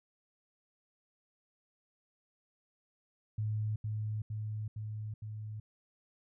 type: tone with echo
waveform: sine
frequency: 107.4 Hz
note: A2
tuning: 41 cents flat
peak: -31 dBFS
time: 3.38-3.76 s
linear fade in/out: 5 ms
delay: 460 ms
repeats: 4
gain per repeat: -2 dB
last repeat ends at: 5.6 s
effects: none